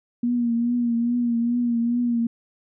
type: tone with vibrato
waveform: sine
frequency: 237.6 Hz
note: A#3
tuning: 33 cents sharp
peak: -19 dBFS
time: 0.23-2.27 s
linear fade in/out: 5 ms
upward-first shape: triangle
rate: 2.4 Hz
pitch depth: 49 cents each way
effects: none